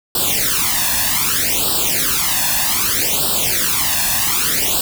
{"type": "noise with flanger", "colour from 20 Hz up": "white", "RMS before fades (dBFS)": -17, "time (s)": [0.15, 4.81], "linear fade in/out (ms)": 2, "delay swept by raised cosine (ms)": [0.23, 1.16], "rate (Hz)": 0.64, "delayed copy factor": 0.95, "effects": []}